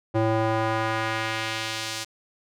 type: tone with band-pass filter sweep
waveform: square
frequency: 111.2 Hz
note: A2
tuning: 19 cents sharp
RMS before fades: -26 dBFS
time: 0.14-2.05 s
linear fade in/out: 20 ms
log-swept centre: 490 to 5700 Hz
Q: 0.9
effects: none